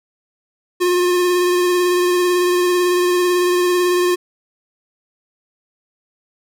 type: tone with vibrato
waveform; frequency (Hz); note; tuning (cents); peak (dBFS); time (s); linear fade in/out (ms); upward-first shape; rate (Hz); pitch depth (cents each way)
square; 357.1; F4; +39; -14; 0.8-4.16; 20; triangle; 18; 25
effects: none